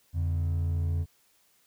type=tone pair together; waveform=triangle; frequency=85.84 / 143.2 Hz; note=F2 / D3; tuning=-29 / -43 cents; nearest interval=major sixth; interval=886 cents; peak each=-23 / -33 dBFS; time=0.13-1.06 s; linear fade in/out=50 ms; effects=tanh soft clip ceiling -19 dBFS + white hiss -66 dBFS RMS until 1.66 s